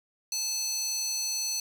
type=tone with high-pass filter; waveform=square; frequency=869 Hz; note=A5; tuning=22 cents flat; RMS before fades=-31 dBFS; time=0.32-1.6 s; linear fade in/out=2 ms; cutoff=5200 Hz; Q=9.3; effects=none